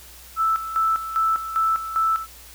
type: tone with tremolo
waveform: sine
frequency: 1318.5 Hz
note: E6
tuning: in tune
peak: -17 dBFS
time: 0.36-2.27 s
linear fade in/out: 50 ms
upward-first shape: square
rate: 2.5 Hz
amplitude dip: 70%
effects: added 60 Hz sine -48 dBFS peak until 2.54 s + white hiss -45 dBFS RMS until 2.54 s